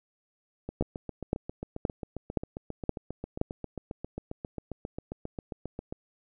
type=two click trains; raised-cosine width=2 ms; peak=-22 / -12 dBFS; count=40 / 6; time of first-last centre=0.69-5.925 / 0.81-3.414 s; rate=7.45 / 1.92 Hz; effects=none